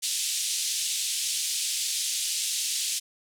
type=band-pass noise; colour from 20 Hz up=white; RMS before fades=-29 dBFS; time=0.02-3 s; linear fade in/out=20 ms; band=2900 to 9400 Hz; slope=24 dB/octave; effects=none